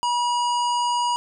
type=harmonic tone; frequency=965 Hz; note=B5; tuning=40 cents flat; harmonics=1 / 3 / 5 / 7 / 9; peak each=-20 / -30 / -34 / -37 / -39 dBFS; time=0.03-1.16 s; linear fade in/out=0 ms; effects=none